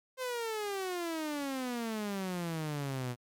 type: exponential sweep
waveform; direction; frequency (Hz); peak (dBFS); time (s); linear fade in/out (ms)
sawtooth; down; 523.3 to 120; -30; 0.17-3.16; 50
effects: MP3 96 kbps